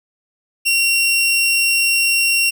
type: tone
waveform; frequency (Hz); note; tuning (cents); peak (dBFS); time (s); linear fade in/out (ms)
sawtooth; 2744; F7; -31; -10; 0.65-2.51; 20
effects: none